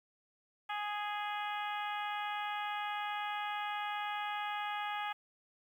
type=harmonic tone; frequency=415.3 Hz; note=G#4; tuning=in tune; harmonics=2 / 3 / 4 / 5 / 6 / 7 / 8; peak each=-38 / -42 / -44 / -46 / -48 / -49 / -50 dBFS; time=0.69-5.13 s; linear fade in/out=10 ms; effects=11-bit